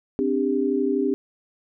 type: chord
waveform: sine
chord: C suspended second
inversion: none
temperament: equal with one note detuned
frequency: 261.6 / 293.7 / 397.5 Hz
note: C4 / D4 / G4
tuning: 0 / 0 / +24 cents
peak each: -24 / -25 / -23 dBFS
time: 0.19-1.14 s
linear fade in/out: 0 ms
effects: none